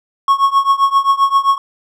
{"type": "tone with tremolo", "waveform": "triangle", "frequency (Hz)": 1100, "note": "C#6", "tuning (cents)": -14, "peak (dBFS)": -4, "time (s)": [0.28, 1.58], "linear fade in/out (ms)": 2, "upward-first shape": "triangle", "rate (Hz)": 7.6, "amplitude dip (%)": 95, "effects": []}